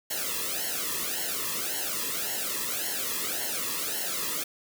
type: noise with flanger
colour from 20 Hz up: white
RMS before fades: -31 dBFS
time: 0.1-4.44 s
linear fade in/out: 10 ms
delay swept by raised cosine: 0.82 to 1.36 ms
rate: 1.8 Hz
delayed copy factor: -1
effects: none